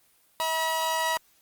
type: tone pair together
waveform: sawtooth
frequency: 644 / 964.9 Hz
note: E5 / B5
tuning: -41 / -41 cents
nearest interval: perfect fifth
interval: 700 cents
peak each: -27 / -22 dBFS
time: 0.4-1.17 s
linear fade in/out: 0 ms
effects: white hiss -63 dBFS RMS until 1.41 s + Opus 24 kbps